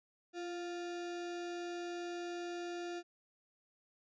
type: tone with sample-and-hold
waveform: sine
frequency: 346.3 Hz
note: F4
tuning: 15 cents flat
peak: -39 dBFS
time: 0.33-3.03 s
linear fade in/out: 50 ms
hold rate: 1050 Hz
effects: resampled to 16000 Hz